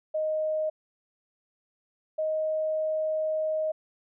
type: tone pair in turn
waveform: sine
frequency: 622.3 / 625.5 Hz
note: D#5 / D#5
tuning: 0 / +9 cents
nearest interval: unison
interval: 9 cents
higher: second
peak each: -25 dBFS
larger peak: neither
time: 0.14-0.7 / 2.18-3.72 s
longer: second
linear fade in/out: 10 ms
effects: none